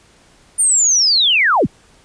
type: linear sweep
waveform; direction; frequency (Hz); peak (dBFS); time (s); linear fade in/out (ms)
sine; down; 9070 to 43.07; -10; 0.58-1.67; 20
effects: pink hiss -50 dBFS RMS until 2.04 s + resampled to 22050 Hz